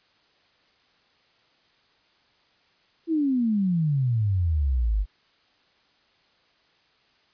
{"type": "exponential sweep", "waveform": "sine", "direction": "down", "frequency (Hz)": [336.9, 46.92], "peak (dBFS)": -20, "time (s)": [3.07, 5.06], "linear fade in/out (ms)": 50, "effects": ["white hiss -63 dBFS RMS until 7.33 s", "resampled to 11025 Hz"]}